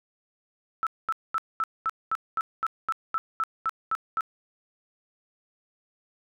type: tone bursts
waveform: sine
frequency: 1318.5 Hz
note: E6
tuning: in tune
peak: -23 dBFS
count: 14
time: 0.83-4.208 s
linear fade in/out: 0 ms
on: 37 ms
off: 220 ms
effects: none